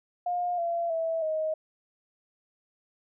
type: tone with pitch steps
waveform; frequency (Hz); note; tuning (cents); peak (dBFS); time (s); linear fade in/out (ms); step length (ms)
sine; 710 / 681.5 / 654.1 / 627.8; F5 / F5 / E5 / D#5; +28 / -43 / -14 / +15; -26; 0.26-1.54; 5; 320
effects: none